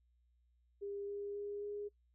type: tone with pitch steps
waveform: sine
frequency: 402.5 / 405.5 / 408.6 / 411.7 Hz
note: G4 / G#4 / G#4 / G#4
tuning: +46 / -41 / -28 / -15 cents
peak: -40 dBFS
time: 0.81-1.89 s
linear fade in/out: 20 ms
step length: 270 ms
effects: noise-tail reverb RT60 0.1 s tail -24 dB re dry + added 60 Hz sine -70 dBFS peak until 2.14 s